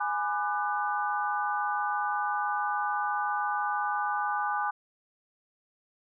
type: chord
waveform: sine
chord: G# half-diminished seventh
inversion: none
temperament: just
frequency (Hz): 830.6 / 996.7 / 1196.1 / 1495.1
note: G#5 / B5 / D6 / F#6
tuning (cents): 0 / +16 / +31 / +18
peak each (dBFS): -30 / -36 / -32 / -34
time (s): 0-4.71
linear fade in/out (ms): 10
effects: none